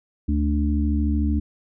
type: harmonic tone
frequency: 73.42 Hz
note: D2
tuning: in tune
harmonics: 1 / 3 / 4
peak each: -20 / -25 / -26 dBFS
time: 0.28-1.4 s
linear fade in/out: 10 ms
effects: none